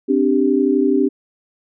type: chord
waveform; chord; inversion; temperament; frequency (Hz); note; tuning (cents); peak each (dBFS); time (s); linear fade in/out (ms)
sine; C suspended second; none; equal; 261.6 / 293.7 / 392; C4 / D4 / G4; 0 / 0 / 0; -17; 0.08-1.09; 20
effects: none